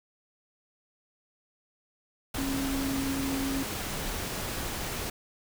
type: tone in noise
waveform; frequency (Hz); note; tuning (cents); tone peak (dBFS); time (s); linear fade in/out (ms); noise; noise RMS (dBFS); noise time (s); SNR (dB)
sine; 271.6; C#4; -35; -29; 2.38-3.63; 5; pink; -34; 2.34-5.1; +2
effects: none